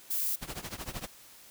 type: noise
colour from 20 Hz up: violet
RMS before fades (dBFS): -31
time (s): 0.1-0.36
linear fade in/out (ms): 10
type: noise with tremolo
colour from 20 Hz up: pink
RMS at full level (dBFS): -36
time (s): 0.41-1.07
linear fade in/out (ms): 20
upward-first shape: triangle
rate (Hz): 13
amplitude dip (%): 100
effects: white hiss -54 dBFS RMS until 1.5 s

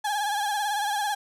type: tone with vibrato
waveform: 35% pulse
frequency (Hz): 828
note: G#5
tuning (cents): -5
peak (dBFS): -23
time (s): 0.04-1.15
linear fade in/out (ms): 10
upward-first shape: sine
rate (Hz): 18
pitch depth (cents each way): 63
effects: resampled to 32000 Hz + 10-bit

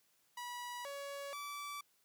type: tone with pitch steps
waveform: sawtooth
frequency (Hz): 973 / 562 / 1157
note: B5 / C#5 / D6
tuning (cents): -26 / +24 / -26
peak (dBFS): -39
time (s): 0.37-1.81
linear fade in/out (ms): 5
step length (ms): 480
effects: white hiss -74 dBFS RMS until 2.04 s + high-pass 80 Hz 12 dB/octave

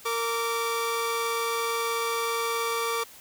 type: tone pair together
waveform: sawtooth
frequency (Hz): 461.1 / 1162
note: A#4 / D6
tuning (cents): -19 / -19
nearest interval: octave + major third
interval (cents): 1600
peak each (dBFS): -25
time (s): 0.05-3.04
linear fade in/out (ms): 10
effects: white hiss -49 dBFS RMS until 3.2 s

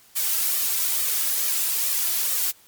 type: noise with flanger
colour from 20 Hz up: blue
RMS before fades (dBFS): -23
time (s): 0.15-2.52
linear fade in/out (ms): 20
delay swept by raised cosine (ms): 1.6 to 3.1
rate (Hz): 2.3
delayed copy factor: +0.65
effects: white hiss -54 dBFS RMS until 2.67 s + MP3 96 kbps

